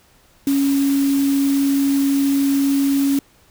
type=tone in noise; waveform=sine; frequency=277.2 Hz; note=C#4; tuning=in tune; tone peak=-14 dBFS; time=0.47-3.19 s; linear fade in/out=2 ms; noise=white; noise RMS=-31 dBFS; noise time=0.47-3.19 s; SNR=+14 dB; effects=pink hiss -54 dBFS RMS until 3.5 s